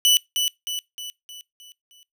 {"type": "tone with echo", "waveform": "sawtooth", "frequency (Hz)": 2973, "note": "F#7", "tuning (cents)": 8, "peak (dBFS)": -11, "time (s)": [0.05, 0.17], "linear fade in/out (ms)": 0, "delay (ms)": 310, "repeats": 6, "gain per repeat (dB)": -6, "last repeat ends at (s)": 2.03, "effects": ["noise-tail reverb RT60 0.2 s tail -24 dB re dry"]}